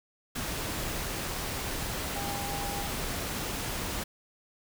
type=tone in noise; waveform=sine; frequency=805 Hz; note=G5; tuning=46 cents sharp; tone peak=-37 dBFS; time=2.15-2.87 s; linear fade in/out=10 ms; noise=pink; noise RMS=-34 dBFS; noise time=0.35-4.04 s; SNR=-6 dB; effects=none